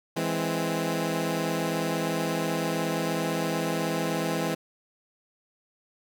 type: chord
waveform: 15% pulse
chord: E augmented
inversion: none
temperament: equal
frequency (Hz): 164.81 / 207.7 / 261.6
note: E3 / G#3 / B#3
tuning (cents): 0 / 0 / 0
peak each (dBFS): -22 / -26 / -26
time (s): 0.16-4.55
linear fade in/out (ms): 10
effects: none